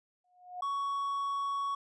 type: tone with exponential growth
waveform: sine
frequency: 722 Hz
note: F#5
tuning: 43 cents flat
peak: -35 dBFS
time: 0.24-0.61 s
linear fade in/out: 5 ms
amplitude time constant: 80 ms
type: tone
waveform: triangle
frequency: 1117 Hz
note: C#6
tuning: 13 cents sharp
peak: -29 dBFS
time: 0.62-1.75 s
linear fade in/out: 5 ms
effects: resampled to 22050 Hz